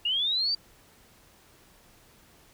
sine linear sweep, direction up, 2794 to 4707 Hz, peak -24 dBFS, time 0.05-0.55 s, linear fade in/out 5 ms, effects pink hiss -58 dBFS RMS until 2.53 s

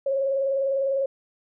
sine tone with vibrato, 544 Hz, C#5, 33 cents flat, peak -21 dBFS, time 0.06-1.06 s, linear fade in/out 5 ms, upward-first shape sine, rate 20 Hz, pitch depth 44 cents each way, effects none

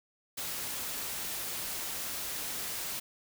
white noise, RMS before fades -37 dBFS, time 0.37-3 s, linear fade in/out 10 ms, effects none

